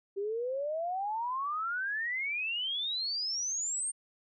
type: exponential sweep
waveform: sine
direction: up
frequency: 387.4 to 8840 Hz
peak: -31 dBFS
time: 0.16-3.92 s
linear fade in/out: 20 ms
effects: none